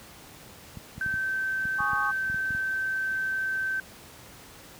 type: clicks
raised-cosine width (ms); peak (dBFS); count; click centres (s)
5; -26; 11; 0.772 / 0.98 / 1.062 / 1.14 / 1.654 / 1.805 / 1.932 / 2.299 / 2.344 / 2.506 / 2.549
type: tone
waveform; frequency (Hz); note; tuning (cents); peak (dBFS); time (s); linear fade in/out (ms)
sine; 1548; G6; -22; -26; 1.01-3.8; 2
type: chord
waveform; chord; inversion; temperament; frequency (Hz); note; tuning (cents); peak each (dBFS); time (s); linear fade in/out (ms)
sine; Ab suspended fourth; none; just; 830.6 / 1107.5 / 1245.9; Ab5 / Db6 / Eb6; 0 / -2 / +2; -33 / -29 / -32; 1.78-2.12; 20
effects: pink hiss -48 dBFS RMS until 4.79 s + high-pass 60 Hz 12 dB/octave